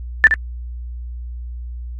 sine tone with echo, 1766 Hz, A6, 6 cents sharp, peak -3 dBFS, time 0.24-0.27 s, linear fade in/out 0 ms, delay 70 ms, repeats 1, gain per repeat -8 dB, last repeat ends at 0.34 s, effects added 60 Hz sine -26 dBFS peak until 1.99 s + MP3 48 kbps

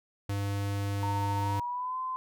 square tone, 100.3 Hz, G2, 40 cents sharp, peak -30 dBFS, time 0.29-1.6 s, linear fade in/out 5 ms
sine tone with pitch glide, 917 to 1029.3 Hz, A#5 to C6, -29 to -29 cents, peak -31 dBFS, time 1.03-2.16 s, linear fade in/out 0 ms, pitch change +200 cents, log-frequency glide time 1.38-1.98 s
effects none

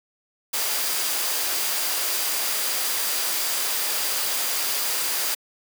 sine tone in noise, 4773 Hz, D8, 27 cents sharp, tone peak -35 dBFS, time 0.53-5.35 s, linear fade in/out 10 ms, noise white, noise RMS -25 dBFS, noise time 0.53-5.35 s, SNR -13 dB, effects high-pass 400 Hz 12 dB/octave

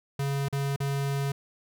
square tone with dropouts, 139.3 Hz, C#3, 9 cents sharp, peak -27 dBFS, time 0.19-1.32 s, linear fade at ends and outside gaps 5 ms, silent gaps 0.485-0.526 / 0.762-0.802 s, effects none

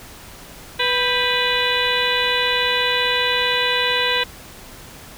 harmonic tone with a mistuned harmonic, 493.9 Hz, B4, in tune, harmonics 1 / 2 / 3 / 4 / 5 / 6 / 7 / 8, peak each -25 / -25 / -25 / -25 / -25 / -25 / -25 / -25 dBFS, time 0.79-4.24 s, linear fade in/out 10 ms, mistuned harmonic 3, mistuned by +110 cents, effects pink hiss -40 dBFS RMS until 5.17 s

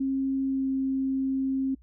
sine tone with pitch glide, 268.7 to 266.8 Hz, C4 to C4, +46 to +34 cents, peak -24 dBFS, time 0-1.75 s, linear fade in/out 10 ms, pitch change -12 cents, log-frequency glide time 0.45-0.67 s, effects noise-tail reverb RT60 0.1 s tail -25 dB re dry + added 60 Hz sine -52 dBFS peak until 1.82 s

